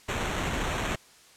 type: noise with sample-and-hold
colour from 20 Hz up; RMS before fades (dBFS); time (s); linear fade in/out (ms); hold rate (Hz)
pink; -30; 0.08-0.96; 10; 4900
effects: white hiss -55 dBFS RMS until 1.36 s + low-pass 9000 Hz 12 dB/octave